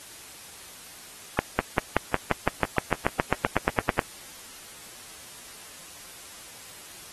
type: accelerating click train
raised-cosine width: 0.5 ms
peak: -5 dBFS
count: 19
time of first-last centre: 1.39-3.992 s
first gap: 200 ms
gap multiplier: 0.96
effects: white hiss -45 dBFS RMS until 7.12 s + AAC 32 kbps